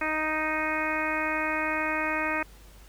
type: harmonic tone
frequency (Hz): 311.1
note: D#4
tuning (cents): 0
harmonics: 1 / 2 / 3 / 4 / 5 / 6 / 7 / 8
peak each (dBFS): -34 / -34 / -34 / -34 / -34 / -34 / -34 / -34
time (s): 0.01-2.43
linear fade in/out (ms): 5
effects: added 50 Hz sine -49 dBFS peak until 2.88 s + pink hiss -55 dBFS RMS until 2.88 s